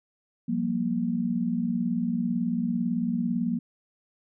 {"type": "tone cluster", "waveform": "sine", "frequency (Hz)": [177.8, 195.8, 235.7], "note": ["F3", "G3", "A#3"], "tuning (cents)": [31, -2, 19], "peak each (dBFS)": [-30, -32, -26], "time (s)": [0.48, 3.59], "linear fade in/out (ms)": 10, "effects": []}